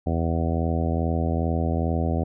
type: harmonic tone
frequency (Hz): 82.41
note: E2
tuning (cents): 0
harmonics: 1 / 2 / 3 / 4 / 5 / 6 / 7 / 8 / 9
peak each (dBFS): -24 / -28 / -29 / -33 / -35 / -35 / -35 / -35 / -34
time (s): 0.06-2.24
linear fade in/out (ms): 10
effects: none